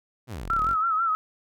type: exponential two-way sweep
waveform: sawtooth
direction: down then up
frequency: 140 to 30.87 to 53.7 Hz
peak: -29 dBFS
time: 0.27-0.76 s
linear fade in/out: 50 ms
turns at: 0.52 s
type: tone with vibrato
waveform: sine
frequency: 1315 Hz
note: E6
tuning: 5 cents flat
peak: -21 dBFS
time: 0.5-1.15 s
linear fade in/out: 0 ms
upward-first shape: sine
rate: 6.1 Hz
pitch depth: 76 cents each way
effects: none